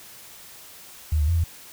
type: tone with pitch steps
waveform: sine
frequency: 77.4 / 74.1 / 84.7 / 82.9 Hz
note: D#2 / D2 / E2 / E2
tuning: -9 / +16 / +48 / +10 cents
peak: -18 dBFS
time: 1.12-1.44 s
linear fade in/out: 5 ms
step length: 80 ms
effects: white hiss -45 dBFS RMS until 1.72 s